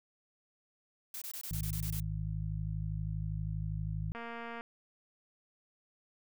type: noise bursts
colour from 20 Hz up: blue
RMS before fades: -42 dBFS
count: 9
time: 1.14-2.001 s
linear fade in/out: 2 ms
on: 77 ms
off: 21 ms
type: harmonic tone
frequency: 52.5 Hz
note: G#1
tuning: 19 cents sharp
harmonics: 1 / 2 / 3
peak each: -38 / -38 / -38 dBFS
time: 1.51-4.12 s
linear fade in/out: 0 ms
type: click train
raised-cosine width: 0.5 ms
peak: -29 dBFS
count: 108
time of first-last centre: 4.15-4.609 s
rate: 233 Hz
effects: none